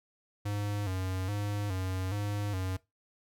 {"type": "tone with vibrato", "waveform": "square", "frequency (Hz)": 98, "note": "G2", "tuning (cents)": 0, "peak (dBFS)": -32, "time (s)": [0.45, 2.77], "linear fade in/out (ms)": 10, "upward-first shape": "square", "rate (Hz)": 1.2, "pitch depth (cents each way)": 83, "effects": ["noise-tail reverb RT60 0.2 s tail -19 dB re dry"]}